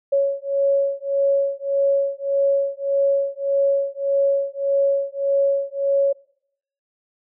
sine beating tone pair, 554.4 / 556.1 Hz, C#5 / C#5, 0 / +5 cents, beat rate 1.7 Hz, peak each -20 dBFS, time 0.12-6.13 s, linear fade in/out 10 ms, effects noise-tail reverb RT60 0.7 s tail -24 dB re dry

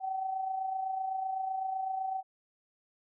sine tone with amplitude modulation, 763 Hz, G5, 47 cents flat, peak -29 dBFS, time 0-2.23 s, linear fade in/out 50 ms, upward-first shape sine, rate 27.9 Hz, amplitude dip 50%, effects none

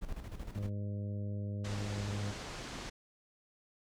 brown noise with tremolo, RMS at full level -40 dBFS, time 0.01-0.7 s, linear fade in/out 20 ms, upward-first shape square, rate 13 Hz, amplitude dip 60%
harmonic tone, 102 Hz, G#2, 31 cents flat, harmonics 1 / 2 / 3 / 4 / 5 / 6, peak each -36 / -43 / -52 / -54 / -52 / -55 dBFS, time 0.53-2.34 s, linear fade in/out 50 ms
pink low-pass noise, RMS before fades -44 dBFS, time 1.64-2.9 s, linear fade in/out 10 ms, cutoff 7300 Hz, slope 24 dB/octave
effects none

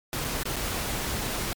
pink noise with dropouts, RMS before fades -30 dBFS, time 0.13-1.53 s, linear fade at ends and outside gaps 0 ms, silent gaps 0.243-0.247 / 0.431-0.455 / 0.559-0.565 s, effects MP3 96 kbps

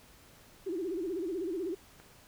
sine tone with vibrato, 355.6 Hz, F4, 31 cents sharp, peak -32 dBFS, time 0.66-1.75 s, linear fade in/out 10 ms, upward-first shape sine, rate 16 Hz, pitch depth 180 cents each way
click, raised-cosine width 0.5 ms, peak -37 dBFS, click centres 2 s
effects pink hiss -58 dBFS RMS until 2.27 s

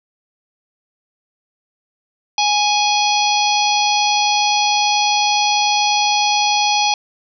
harmonic tone with a mistuned harmonic, 830.6 Hz, G#5, in tune, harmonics 1 / 3 / 4 / 5 / 6 / 7, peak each -16 / -21 / -22 / -23 / -24 / -24 dBFS, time 2.38-6.94 s, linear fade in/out 2 ms, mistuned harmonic 5, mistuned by +61 cents, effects none

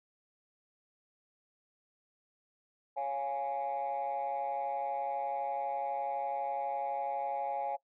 sine chord, Db major, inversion none, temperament equal, 554.4 / 698.5 / 830.6 Hz, Db5 / F5 / Ab5, 0 / 0 / 0 cents, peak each -37 / -37 / -33 dBFS, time 2.96-7.77 s, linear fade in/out 20 ms, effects noise-tail reverb RT60 0.1 s tail -20 dB re dry + tanh soft clip ceiling -28 dBFS

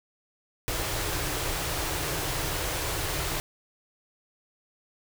pink band-stop noise, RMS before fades -30 dBFS, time 0.68-3.4 s, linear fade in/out 0 ms, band 170 to 280 Hz, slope 96 dB/octave, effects none

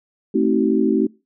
sine chord, A diminished seventh, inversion none, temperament just, 220 / 264 / 316.8 / 380.2 Hz, A3 / C4 / Eb4 / Gb4, 0 / +16 / +31 / +47 cents, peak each -20 dBFS, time 0.34-1.07 s, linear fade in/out 10 ms, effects noise-tail reverb RT60 0.3 s tail -25 dB re dry

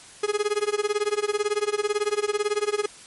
45% pulse tone with tremolo, 417 Hz, G#4, 7 cents sharp, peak -19 dBFS, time 0.23-2.86 s, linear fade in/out 5 ms, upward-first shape sine, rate 18 Hz, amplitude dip 95%, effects white hiss -46 dBFS RMS until 3.06 s + MP3 48 kbps

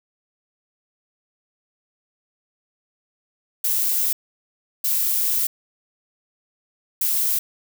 violet noise bursts at uneven times, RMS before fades -21 dBFS, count 3, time 3.64-4.13 / 4.84-5.47 / 7.01-7.39 s, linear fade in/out 5 ms, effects none

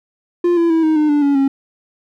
triangle tone with pitch steps, 349.2 / 337.1 / 325.4 / 314.2 / 303.3 / 292.8 / 282.7 / 272.9 Hz, F4 / E4 / E4 / D#4 / D#4 / D4 / C#4 / C#4, 0 / +39 / -22 / +17 / -44 / -5 / +34 / -27 cents, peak -9 dBFS, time 0.44-1.48 s, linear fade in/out 5 ms, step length 130 ms, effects none

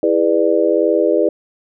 sine chord, E dominant seventh, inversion none, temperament just, 329.6 / 412 / 494.4 / 593.3 Hz, E4 / G#4 / B4 / D5, 0 / -14 / +2 / +18 cents, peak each -17 dBFS, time 0.03-1.29 s, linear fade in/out 2 ms, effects none

